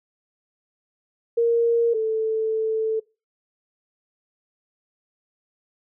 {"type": "tone pair in turn", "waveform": "sine", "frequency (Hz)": [466.2, 440.9], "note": ["A#4", "A4"], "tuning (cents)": [0, 4], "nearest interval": "minor second", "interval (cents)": 96, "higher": "first", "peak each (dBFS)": [-16, -20], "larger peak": "first", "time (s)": [[1.37, 1.94], [1.94, 3]], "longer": "second", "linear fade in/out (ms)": 10, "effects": ["noise-tail reverb RT60 0.3 s tail -24 dB re dry"]}